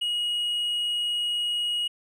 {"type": "tone with tanh clipping", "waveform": "triangle", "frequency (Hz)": 2894, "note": "F#7", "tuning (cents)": -39, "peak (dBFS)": -25, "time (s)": [0.01, 1.88], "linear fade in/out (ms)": 10, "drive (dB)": 7, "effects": []}